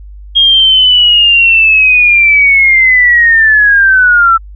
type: linear sweep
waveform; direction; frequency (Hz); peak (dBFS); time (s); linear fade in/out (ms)
sine; down; 3256 to 1325; -3; 0.35-4.38; 20
effects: added 50 Hz sine -27 dBFS peak until 4.55 s